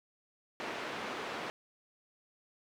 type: band-pass noise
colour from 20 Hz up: pink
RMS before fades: -40 dBFS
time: 0.6-1.5 s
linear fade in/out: 0 ms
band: 320 to 2900 Hz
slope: 12 dB/octave
effects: none